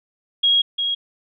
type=tone pair in turn; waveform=sine; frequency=3290 / 3290 Hz; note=G#7 / G#7; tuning=-17 / -17 cents; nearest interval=unison; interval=0 cents; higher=neither; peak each=-13 / -19 dBFS; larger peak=first; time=0.43-0.62 / 0.78-0.95 s; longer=first; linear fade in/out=10 ms; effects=none